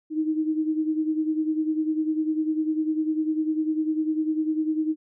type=beating tone pair; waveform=sine; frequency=311.1 / 321.1 Hz; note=D#4 / E4; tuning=0 / -45 cents; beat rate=10 Hz; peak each=-23 / -29 dBFS; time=0.1-4.96 s; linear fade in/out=50 ms; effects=none